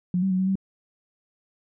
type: tone with pitch steps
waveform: sine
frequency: 179.7 / 191.8 / 185.3 / 188.6 / 192.7 Hz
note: F3 / G3 / F#3 / F#3 / G3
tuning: +50 / -37 / +3 / +33 / -29 cents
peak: -20 dBFS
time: 0.14-0.555 s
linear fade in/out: 2 ms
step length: 83 ms
effects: none